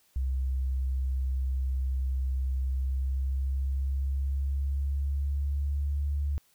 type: tone with pitch glide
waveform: sine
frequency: 65.41 to 71.74 Hz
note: C2 to D2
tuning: 0 to -40 cents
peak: -26 dBFS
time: 0.16-6.38 s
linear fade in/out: 0 ms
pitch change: +160 cents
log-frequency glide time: 2.62-6.06 s
effects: white hiss -66 dBFS RMS until 6.54 s